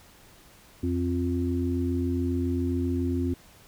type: harmonic tone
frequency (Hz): 87.31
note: F2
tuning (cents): 0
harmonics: 1 / 3 / 4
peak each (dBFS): -28 / -27 / -32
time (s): 0.83-3.34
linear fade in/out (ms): 5
effects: pink hiss -54 dBFS RMS until 3.67 s

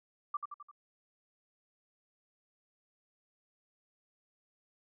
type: tone with echo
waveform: sine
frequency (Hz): 1174.7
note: D6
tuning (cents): 0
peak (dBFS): -31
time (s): 0.34-0.37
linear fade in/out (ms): 5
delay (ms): 86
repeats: 4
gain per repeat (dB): -5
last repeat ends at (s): 0.714
effects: none

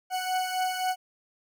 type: beating tone pair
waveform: 40% pulse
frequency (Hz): 740 / 743.8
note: F#5 / F#5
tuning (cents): 0 / +9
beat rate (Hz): 3.8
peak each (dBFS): -27 / -32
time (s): 0.1-0.96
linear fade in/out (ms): 50
effects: none

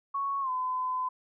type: tone with pitch glide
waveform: sine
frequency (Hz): 1108.7 to 1016.7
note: C#6 to B5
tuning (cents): 0 to +50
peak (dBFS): -28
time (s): 0.14-1.09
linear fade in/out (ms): 10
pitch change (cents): -150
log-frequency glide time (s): 0.41-0.5
effects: none

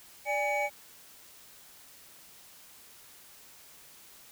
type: tone cluster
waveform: triangle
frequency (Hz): 585 / 823 / 2259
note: D5 / G#5 / C#7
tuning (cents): -7 / -16 / +32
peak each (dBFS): -30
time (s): 0.25-0.7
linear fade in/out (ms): 50
effects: white hiss -54 dBFS RMS until 4.31 s

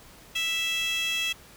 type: tone with high-pass filter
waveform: 15% pulse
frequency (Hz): 659.3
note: E5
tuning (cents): 0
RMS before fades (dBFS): -28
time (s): 0.35-1.33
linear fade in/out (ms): 10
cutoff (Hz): 3000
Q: 8.5
effects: pink hiss -51 dBFS RMS until 1.56 s

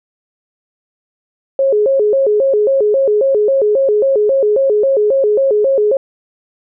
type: tone with vibrato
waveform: sine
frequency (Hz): 477.3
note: A#4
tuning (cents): +41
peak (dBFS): -9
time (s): 1.59-5.97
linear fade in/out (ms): 2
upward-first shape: square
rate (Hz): 3.7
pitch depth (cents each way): 220
effects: none

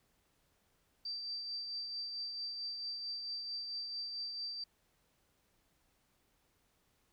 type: tone with tremolo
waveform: sine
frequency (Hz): 4671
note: D8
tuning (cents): -10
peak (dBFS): -37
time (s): 1.05-4.64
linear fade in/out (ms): 5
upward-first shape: triangle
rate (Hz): 4.5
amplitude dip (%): 40
effects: pink hiss -75 dBFS RMS until 7.12 s

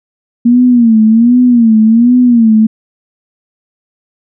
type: tone with vibrato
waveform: sine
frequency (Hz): 233.1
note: A#3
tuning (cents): 0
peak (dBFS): -3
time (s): 0.45-2.67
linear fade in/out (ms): 10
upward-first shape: sine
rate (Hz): 1.3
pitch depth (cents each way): 120
effects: none

